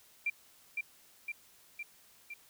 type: tone with echo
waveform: sine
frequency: 2369 Hz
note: D7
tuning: 14 cents sharp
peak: -29 dBFS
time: 0.26-0.3 s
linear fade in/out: 5 ms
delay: 510 ms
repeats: 4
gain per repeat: -3 dB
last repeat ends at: 2.34 s
effects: white hiss -62 dBFS RMS until 2.49 s